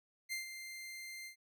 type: tone with ADSR envelope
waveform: sawtooth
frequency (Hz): 2093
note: C7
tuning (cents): 0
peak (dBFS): -33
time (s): 0.29-1.36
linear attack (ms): 34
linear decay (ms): 130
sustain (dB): -9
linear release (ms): 100
effects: none